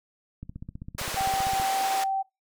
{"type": "click train", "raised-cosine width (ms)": 5, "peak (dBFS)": -25, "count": 19, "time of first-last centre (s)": [0.43, 1.599], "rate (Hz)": 15.4}
{"type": "band-pass noise", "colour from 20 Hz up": "pink", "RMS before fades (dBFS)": -33, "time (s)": [0.98, 2.04], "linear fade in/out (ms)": 5, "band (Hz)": [530, 14000], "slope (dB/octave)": 12}
{"type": "tone", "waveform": "sine", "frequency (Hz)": 775, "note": "G5", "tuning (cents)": -20, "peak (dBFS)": -24, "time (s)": [1.16, 2.23], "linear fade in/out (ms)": 20}
{"effects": ["noise-tail reverb RT60 0.2 s tail -20 dB re dry"]}